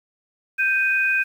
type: tone pair together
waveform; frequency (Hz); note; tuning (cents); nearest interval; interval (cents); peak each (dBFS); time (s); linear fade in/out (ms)
sine; 1568 / 2489; G6 / D#7; 0 / 0; minor sixth; 800; -20; 0.58-1.24; 20
effects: 8-bit